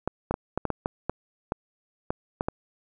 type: clicks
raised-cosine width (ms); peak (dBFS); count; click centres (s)
1; -12; 12; 0.076 / 0.31 / 0.341 / 0.576 / 0.653 / 0.703 / 0.859 / 1.096 / 1.521 / 2.105 / 2.409 / 2.485
effects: none